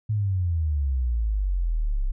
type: exponential sweep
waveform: sine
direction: down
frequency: 110 to 32 Hz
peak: -21 dBFS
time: 0.09-2.12 s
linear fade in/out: 10 ms
effects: none